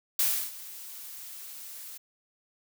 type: noise with ADSR envelope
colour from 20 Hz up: blue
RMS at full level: -24 dBFS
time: 0.19-1.98 s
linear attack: 3 ms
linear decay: 310 ms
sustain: -19 dB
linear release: 11 ms
effects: none